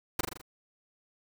pink noise with echo, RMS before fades -28 dBFS, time 0.19-0.21 s, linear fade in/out 5 ms, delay 41 ms, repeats 5, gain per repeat -4 dB, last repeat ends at 0.415 s, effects none

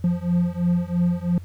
triangle beating tone pair, 173.6 / 176.6 Hz, F3 / F3, -10 / +20 cents, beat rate 3 Hz, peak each -20 dBFS, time 0.04-1.38 s, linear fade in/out 2 ms, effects added 89 Hz sine -35 dBFS peak until 1.44 s + pink hiss -57 dBFS RMS until 1.44 s

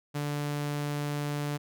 sawtooth tone, 146.1 Hz, D3, 9 cents flat, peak -26 dBFS, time 0.14-1.58 s, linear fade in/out 20 ms, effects none

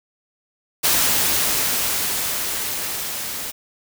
white noise with level ramp, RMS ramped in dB -17 to -29 dBFS, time 0.83-3.52 s, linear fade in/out 20 ms, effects none

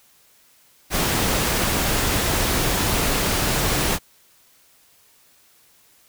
pink noise, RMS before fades -21 dBFS, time 0.9-3.99 s, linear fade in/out 50 ms, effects white hiss -56 dBFS RMS until 6.08 s

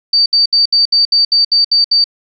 sine tone bursts, 4614 Hz, D8, 31 cents flat, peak -7 dBFS, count 10, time 0.13-2.042 s, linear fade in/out 5 ms, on 130 ms, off 68 ms, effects none

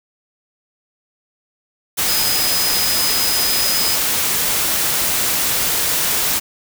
sine tone in noise, 5030 Hz, D#8, 18 cents sharp, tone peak -20 dBFS, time 2.07-3.96 s, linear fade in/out 20 ms, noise white, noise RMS -18 dBFS, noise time 1.97-6.4 s, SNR -5 dB, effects none

